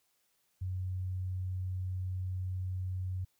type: tone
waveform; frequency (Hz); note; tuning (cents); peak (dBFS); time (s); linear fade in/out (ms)
sine; 92.5; F#2; 0; -33; 0.61-3.25; 10
effects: white hiss -75 dBFS RMS until 3.39 s